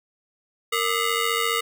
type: ring-modulated tone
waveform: 15% pulse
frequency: 830.6 Hz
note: G#5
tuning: in tune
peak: -12 dBFS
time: 0.72-1.61 s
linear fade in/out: 10 ms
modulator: 368 Hz
effects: none